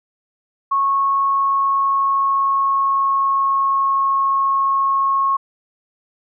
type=tone with pitch glide; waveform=sine; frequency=1099 to 1091.4 Hz; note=C#6 to C#6; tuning=-15 to -27 cents; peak=-14 dBFS; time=0.71-5.37 s; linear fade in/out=10 ms; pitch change=-12 cents; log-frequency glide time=1.18-4.09 s; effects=none